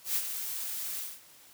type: noise with ADSR envelope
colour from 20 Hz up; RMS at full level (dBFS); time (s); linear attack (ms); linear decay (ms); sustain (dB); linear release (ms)
blue; -28; 0.04-1.21; 120; 53; -8; 230
effects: white hiss -56 dBFS RMS until 1.53 s + high-pass 60 Hz 12 dB/octave